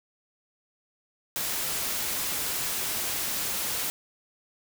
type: noise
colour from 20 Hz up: white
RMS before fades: -30 dBFS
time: 1.36-3.9 s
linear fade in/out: 0 ms
effects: none